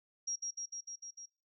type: tone with echo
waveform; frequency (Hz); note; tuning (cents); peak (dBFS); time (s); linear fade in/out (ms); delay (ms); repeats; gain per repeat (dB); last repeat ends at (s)
sine; 5640; F8; +16; -34; 0.27-0.36; 10; 150; 6; -2; 1.26
effects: noise-tail reverb RT60 0.4 s tail -24 dB re dry